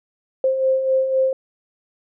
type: beating tone pair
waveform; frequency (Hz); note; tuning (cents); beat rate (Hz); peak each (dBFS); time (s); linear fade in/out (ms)
sine; 523.3 / 527.2; C5 / C5; 0 / +13; 3.9; -25 / -16; 0.44-1.33; 2
effects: none